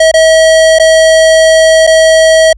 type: tone with dropouts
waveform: square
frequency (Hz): 642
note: E5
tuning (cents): -46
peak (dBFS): -3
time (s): 0-2.53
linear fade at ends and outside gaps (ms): 5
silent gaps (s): 0.115-0.139 / 0.787-0.797 / 1.868-1.873
effects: added 50 Hz sine -30 dBFS peak until 2.57 s + resampled to 22050 Hz